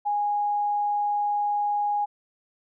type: tone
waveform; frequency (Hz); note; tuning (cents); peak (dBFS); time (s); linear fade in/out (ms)
sine; 825; G#5; -12; -22; 0.05-2.06; 20
effects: none